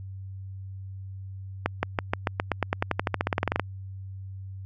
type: accelerating click train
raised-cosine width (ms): 0.5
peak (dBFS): -8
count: 23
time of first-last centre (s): 1.66-3.597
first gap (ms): 170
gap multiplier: 0.93
effects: added 96 Hz sine -36 dBFS peak until 4.65 s